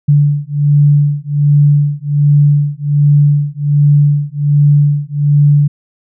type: beating tone pair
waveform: sine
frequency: 144.8 / 146.1 Hz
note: D3 / D3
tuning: -24 / -9 cents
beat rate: 1.3 Hz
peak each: -10 dBFS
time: 0.08-5.68 s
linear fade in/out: 10 ms
effects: none